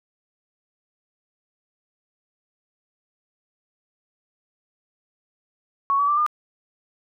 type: tone with pitch steps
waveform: sine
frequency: 1110 / 1141.9 / 1174.6 / 1208.4 Hz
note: C#6 / D6 / D6 / D6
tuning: +2 / -49 / 0 / +49 cents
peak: -17 dBFS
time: 5.9-6.264 s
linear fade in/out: 0 ms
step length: 91 ms
effects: none

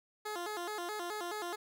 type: tone with vibrato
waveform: 15% pulse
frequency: 384.6 Hz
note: G4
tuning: 33 cents flat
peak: -31 dBFS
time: 0.25-1.56 s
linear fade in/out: 10 ms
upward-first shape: square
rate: 4.7 Hz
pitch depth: 170 cents each way
effects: none

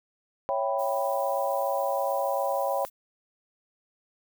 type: chord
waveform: sine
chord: C# half-diminished seventh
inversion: none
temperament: equal with one note detuned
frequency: 554.4 / 661.2 / 784 / 987.8 Hz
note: C#5 / E5 / G5 / B5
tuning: 0 / +5 / 0 / 0 cents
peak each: -28 / -32 / -30 / -32 dBFS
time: 0.49-2.85 s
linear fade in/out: 0 ms
type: noise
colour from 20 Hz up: violet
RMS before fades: -44 dBFS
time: 0.78-2.9 s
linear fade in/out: 20 ms
effects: none

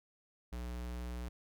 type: tone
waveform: square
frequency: 60.4 Hz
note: B1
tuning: 38 cents flat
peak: -40 dBFS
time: 0.52-1.29 s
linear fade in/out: 10 ms
effects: none

